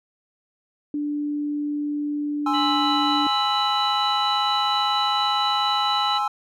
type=tone; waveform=sine; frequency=293.7 Hz; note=D4; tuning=in tune; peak=-23 dBFS; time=0.94-3.27 s; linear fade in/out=2 ms
type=chord; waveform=triangle; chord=Ab augmented; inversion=none; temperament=equal; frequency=830.6 / 1046.5 / 1318.5 Hz; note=Ab5 / C6 / E6; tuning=0 / 0 / 0 cents; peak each=-22 / -27 / -23 dBFS; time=2.46-6.28 s; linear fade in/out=5 ms
type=harmonic tone; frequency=987.8 Hz; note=B5; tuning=in tune; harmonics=2 / 3 / 4; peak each=-38 / -28 / -26 dBFS; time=2.53-6.19 s; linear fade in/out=20 ms
effects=none